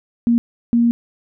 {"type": "tone bursts at uneven times", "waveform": "sine", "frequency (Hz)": 235.3, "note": "A#3", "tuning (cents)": 16, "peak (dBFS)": -11, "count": 2, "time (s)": [[0.27, 0.38], [0.73, 0.91]], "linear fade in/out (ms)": 0, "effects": []}